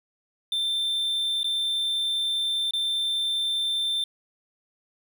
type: tone with dropouts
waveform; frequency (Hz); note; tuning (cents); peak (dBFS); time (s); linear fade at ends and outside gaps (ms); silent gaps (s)
triangle; 3565; A7; +22; -22; 0.52-4.04; 2; 1.432-1.443 / 2.709-2.735
effects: none